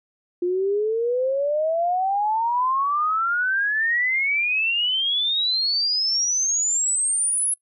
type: exponential sweep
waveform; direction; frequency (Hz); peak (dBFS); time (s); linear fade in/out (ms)
sine; up; 349.2 to 10670; -19; 0.42-7.54; 5
effects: noise-tail reverb RT60 0.1 s tail -22 dB re dry

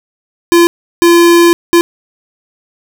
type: tone bursts at uneven times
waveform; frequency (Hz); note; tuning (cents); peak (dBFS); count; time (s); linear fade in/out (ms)
square; 342.1; F4; -36; -4; 3; 0.52-0.67 / 1.02-1.53 / 1.73-1.81; 0
effects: 7-bit

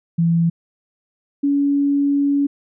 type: tone pair in turn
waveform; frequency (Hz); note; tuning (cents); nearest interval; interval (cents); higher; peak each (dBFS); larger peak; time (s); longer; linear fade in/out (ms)
sine; 167.6 / 282.9; E3 / C#4; +29 / +35; major sixth; 906; second; -13 / -14; first; 0.18-0.5 / 1.43-2.47; second; 10
effects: none

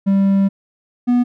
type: tone pair in turn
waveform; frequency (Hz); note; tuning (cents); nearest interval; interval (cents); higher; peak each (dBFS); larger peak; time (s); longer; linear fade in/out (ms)
triangle; 196 / 244.5; G3 / B3; 0 / -17; major third; 383; second; -9; neither; 0.06-0.49 / 1.07-1.24; first; 20
effects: none

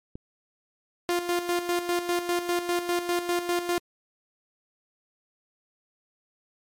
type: click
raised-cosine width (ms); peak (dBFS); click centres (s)
3; -25; 0.155
type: tone with tremolo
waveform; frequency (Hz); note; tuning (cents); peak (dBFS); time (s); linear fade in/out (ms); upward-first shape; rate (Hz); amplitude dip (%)
sawtooth; 350; F4; +4; -19; 1.09-3.78; 0; square; 5; 60
effects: MP3 64 kbps

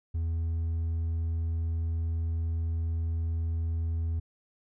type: tone with hard clipping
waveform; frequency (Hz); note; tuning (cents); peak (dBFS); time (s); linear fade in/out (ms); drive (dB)
sine; 82.41; E2; 0; -28; 0.14-4.2; 10; 2
effects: none

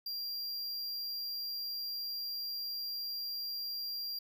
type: tone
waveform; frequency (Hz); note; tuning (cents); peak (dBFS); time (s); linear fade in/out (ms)
square; 4759; D8; +22; -37; 0.06-4.19; 5
effects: none

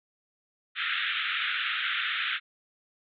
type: band-pass noise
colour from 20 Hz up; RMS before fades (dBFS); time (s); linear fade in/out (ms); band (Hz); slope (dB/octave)
pink; -30; 0.75-2.4; 50; 1300 to 3700; 96
effects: none

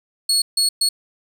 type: tone bursts at uneven times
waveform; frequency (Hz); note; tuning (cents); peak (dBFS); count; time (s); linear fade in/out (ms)
30% pulse; 4351; C#8; -33; -12; 3; 0.29-0.42 / 0.57-0.69 / 0.81-0.89; 5
effects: none

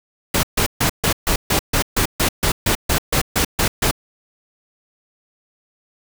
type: noise bursts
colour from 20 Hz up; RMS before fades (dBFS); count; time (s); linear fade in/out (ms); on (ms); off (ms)
pink; -17; 16; 0.34-3.912; 5; 92; 140
effects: none

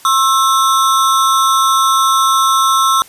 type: ring-modulated tone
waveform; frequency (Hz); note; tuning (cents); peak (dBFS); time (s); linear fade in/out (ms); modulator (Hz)
square; 1200; D6; +37; -7; 0.05-3.02; 0; 123
effects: white hiss -41 dBFS RMS until 3.08 s + resampled to 32000 Hz

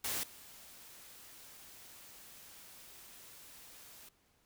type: noise with level steps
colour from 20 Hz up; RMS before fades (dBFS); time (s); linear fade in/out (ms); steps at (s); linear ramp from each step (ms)
white; -37 / -55; 0.04-4.09; 5; 0.23; 5
effects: pink hiss -72 dBFS RMS until 4.45 s

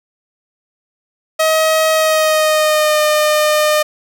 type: tone with pitch glide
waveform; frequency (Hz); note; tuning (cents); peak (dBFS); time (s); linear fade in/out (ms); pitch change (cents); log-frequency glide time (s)
sawtooth; 634 to 607.1; D#5 to D#5; +32 to -43; -7; 1.39-3.83; 10; -75; 1.92-3.01
effects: none

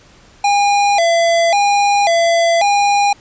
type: tone with vibrato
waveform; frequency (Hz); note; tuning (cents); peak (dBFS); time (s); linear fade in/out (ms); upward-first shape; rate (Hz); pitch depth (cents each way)
square; 740; F#5; 0; -11; 0.44-3.13; 5; square; 0.92; 160
effects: pink hiss -46 dBFS RMS until 3.2 s + resampled to 16000 Hz

